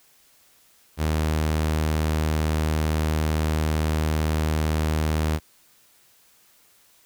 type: tone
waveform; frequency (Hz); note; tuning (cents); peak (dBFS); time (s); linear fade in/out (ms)
sawtooth; 77.78; D#2; 0; -17; 0.97-5.4; 50
effects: white hiss -58 dBFS RMS until 7.05 s